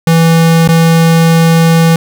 square tone with dropouts, 164.81 Hz, E3, in tune, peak -5 dBFS, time 0.07-1.96 s, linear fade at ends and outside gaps 2 ms, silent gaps 0.677-0.688 s, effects none

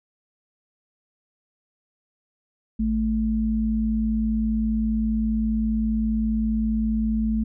sine tone pair together, 55 / 220 Hz, A1 / A3, 0 / 0 cents, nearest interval 2 octaves, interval 2400 cents, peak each -26 / -21 dBFS, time 2.79-7.44 s, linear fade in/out 10 ms, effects none

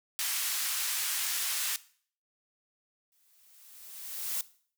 white band-pass noise, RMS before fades -32 dBFS, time 0.19-1.76 s, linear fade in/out 0 ms, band 1400 to 16000 Hz, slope 12 dB/octave
blue noise with exponential growth, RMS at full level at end -31 dBFS, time 3.12-4.41 s, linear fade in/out 1 ms, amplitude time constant 280 ms
effects noise-tail reverb RT60 0.5 s tail -18 dB re dry

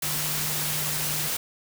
sine tone in noise, 151.7 Hz, D#3, 44 cents flat, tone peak -35 dBFS, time 0.03-1.28 s, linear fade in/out 5 ms, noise white, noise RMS -28 dBFS, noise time 0.02-1.37 s, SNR -10 dB, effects none

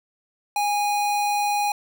square tone, 823 Hz, G#5, 16 cents flat, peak -21 dBFS, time 0.56-1.72 s, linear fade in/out 2 ms, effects none

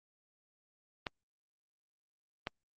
clicks, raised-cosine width 0.3 ms, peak -19 dBFS, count 2, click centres 1.068 / 2.471 s, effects Opus 48 kbps

